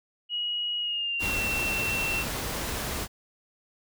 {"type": "tone with pitch glide", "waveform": "sine", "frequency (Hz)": [2900, 2706], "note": ["F#7", "E7"], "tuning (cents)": [-35, 45], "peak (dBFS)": -27, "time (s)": [0.29, 2.25], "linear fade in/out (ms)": 50, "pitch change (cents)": -120, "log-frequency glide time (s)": [0.8, 1.38]}
{"type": "noise", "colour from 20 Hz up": "pink", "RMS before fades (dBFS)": -32, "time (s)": [1.19, 3.08], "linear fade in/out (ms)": 50}
{"effects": []}